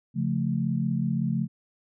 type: chord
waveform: sine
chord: Db augmented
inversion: none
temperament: equal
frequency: 138.59 / 174.61 / 220 Hz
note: Db3 / F3 / A3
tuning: 0 / 0 / 0 cents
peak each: -28 dBFS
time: 0.14-1.48 s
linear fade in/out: 50 ms
effects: none